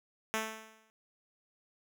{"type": "tone with exponential decay", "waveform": "5% pulse", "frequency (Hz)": 220, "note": "A3", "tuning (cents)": 0, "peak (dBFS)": -18, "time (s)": [0.34, 0.9], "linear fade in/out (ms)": 0, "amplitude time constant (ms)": 120, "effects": []}